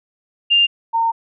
sine tone pair in turn, 2800 / 914.1 Hz, F7 / A#5, +4 / -34 cents, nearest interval octave + perfect fifth, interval 1938 cents, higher first, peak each -10 / -14 dBFS, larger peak first, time 0.5-0.67 / 0.93-1.12 s, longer second, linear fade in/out 20 ms, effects none

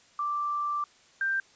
sine tone pair in turn, 1174.7 / 1575.4 Hz, D6 / G6, 0 / +8 cents, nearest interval perfect fourth, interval 508 cents, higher second, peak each -27 / -25 dBFS, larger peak second, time 0.19-0.84 / 1.21-1.4 s, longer first, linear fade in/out 2 ms, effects white hiss -59 dBFS RMS until 1.55 s + resampled to 16000 Hz

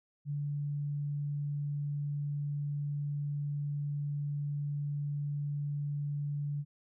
sine tone, 144.9 Hz, D3, 23 cents flat, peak -32 dBFS, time 0.25-6.65 s, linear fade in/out 50 ms, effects none

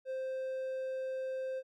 triangle tone, 523.3 Hz, C5, in tune, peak -33 dBFS, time 0.05-1.63 s, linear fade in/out 50 ms, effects none

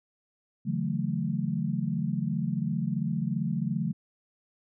sine chord, F# minor seventh, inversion second, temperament equal with one note detuned, 141.99 / 164.81 / 185 / 220 Hz, C#3 / E3 / F#3 / A3, +42 / 0 / 0 / 0 cents, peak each -32 dBFS, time 0.65-3.93 s, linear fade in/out 20 ms, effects none

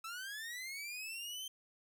sawtooth linear sweep, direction up, 1300 to 3136 Hz, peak -39 dBFS, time 0.04-1.48 s, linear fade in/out 5 ms, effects none

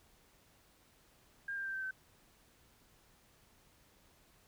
sine tone with pitch steps, 1608 / 1589.5 / 1571.3 / 1553.2 / 1535.4 Hz, G6 / G6 / G6 / G6 / G6, +44 / +24 / +4 / -16 / -36 cents, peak -37 dBFS, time 1.48-1.91 s, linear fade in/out 5 ms, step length 86 ms, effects pink hiss -67 dBFS RMS until 4.47 s

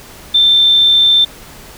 sine tone, 3563 Hz, A7, 21 cents sharp, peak -6 dBFS, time 0.34-1.25 s, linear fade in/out 10 ms, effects pink hiss -36 dBFS RMS until 1.77 s

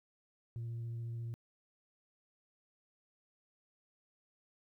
sine tone with vibrato, 116.4 Hz, A#2, 2 cents flat, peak -36 dBFS, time 0.56-1.34 s, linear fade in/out 0 ms, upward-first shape sine, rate 14 Hz, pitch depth 10 cents each way, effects tanh soft clip ceiling -37 dBFS + 13-bit

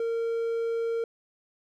triangle tone, 460 Hz, A#4, 23 cents flat, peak -24 dBFS, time 0-1.04 s, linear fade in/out 2 ms, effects none

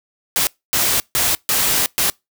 white noise bursts at uneven times, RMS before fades -17 dBFS, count 5, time 0.36-0.47 / 0.73-1 / 1.15-1.35 / 1.49-1.86 / 1.98-2.1 s, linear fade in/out 0 ms, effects noise-tail reverb RT60 0.2 s tail -25 dB re dry

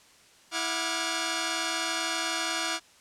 10% pulse tone cluster, 328.5 / 730 / 1178 / 1408 / 1656 Hz, E4 / F#5 / D6 / F6 / G#6, -6 / -24 / +5 / +14 / -5 cents, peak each -26 dBFS, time 0.51-2.8 s, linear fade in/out 50 ms, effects white hiss -57 dBFS RMS until 3 s + low-pass 8000 Hz 12 dB/octave

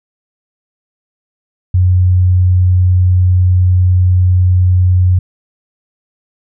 sine tone, 91 Hz, F#2, 28 cents flat, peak -6 dBFS, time 1.74-5.19 s, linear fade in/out 5 ms, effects none

